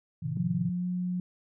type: chord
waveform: sine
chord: A diminished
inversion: none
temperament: equal with one note detuned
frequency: 110 / 130.81 / 158.47 Hz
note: A2 / C3 / Eb3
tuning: 0 / 0 / +32 cents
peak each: -37 / -34 / -32 dBFS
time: 0.22-0.7 s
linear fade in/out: 10 ms
type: tone with pitch glide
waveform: sine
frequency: 177.8 to 180.07 Hz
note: F3 to F#3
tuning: +31 to -47 cents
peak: -28 dBFS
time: 0.37-1.2 s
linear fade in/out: 2 ms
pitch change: +22 cents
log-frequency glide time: 0.78-0.86 s
effects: none